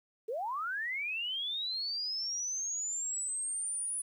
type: linear sweep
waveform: sine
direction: up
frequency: 411.7 to 9956 Hz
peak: -33 dBFS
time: 0.28-4.02 s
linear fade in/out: 10 ms
effects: 11-bit